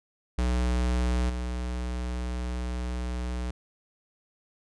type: tone with level steps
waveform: square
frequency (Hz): 61.3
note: B1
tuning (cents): -12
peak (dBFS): -24 / -30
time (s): 0.38-3.51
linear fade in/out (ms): 5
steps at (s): 1.29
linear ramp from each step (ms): 10
effects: resampled to 22050 Hz